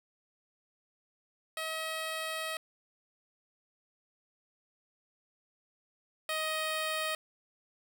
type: tone pair in turn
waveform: 10% pulse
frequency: 638 / 627.4 Hz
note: D#5 / D#5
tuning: +43 / +14 cents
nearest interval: unison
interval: 29 cents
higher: first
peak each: -26 / -23 dBFS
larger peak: second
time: 1.57-2.57 / 6.29-7.15 s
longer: first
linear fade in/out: 2 ms
effects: none